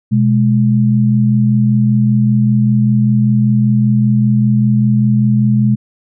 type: tone pair together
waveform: sine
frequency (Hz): 124.87 / 210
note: B2 / G#3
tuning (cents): +20 / +19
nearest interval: major sixth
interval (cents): 899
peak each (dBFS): -11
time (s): 0.11-5.76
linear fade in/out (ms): 20
effects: none